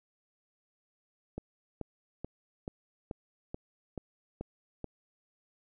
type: click train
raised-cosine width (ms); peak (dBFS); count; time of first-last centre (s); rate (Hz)
2; -24; 9; 1.38-4.843; 2.31
effects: none